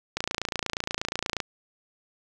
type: click train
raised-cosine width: 0.2 ms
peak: -10 dBFS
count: 36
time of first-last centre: 0.17-1.402 s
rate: 28.4 Hz
effects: none